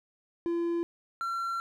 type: tone pair in turn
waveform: triangle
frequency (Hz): 340.4 / 1361.6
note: F4 / F6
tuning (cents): -44 / -44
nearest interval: 2 octaves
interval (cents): 2400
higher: second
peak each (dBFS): -25 / -28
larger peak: first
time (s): 0.46-0.83 / 1.21-1.6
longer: second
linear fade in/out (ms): 0
effects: none